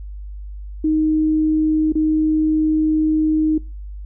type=tone with dropouts; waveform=sine; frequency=311.1 Hz; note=D#4; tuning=in tune; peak=-14 dBFS; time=0.84-3.58 s; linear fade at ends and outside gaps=5 ms; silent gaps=1.923-1.953 s; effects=noise-tail reverb RT60 0.3 s tail -24 dB re dry + added 50 Hz sine -29 dBFS peak until 4.05 s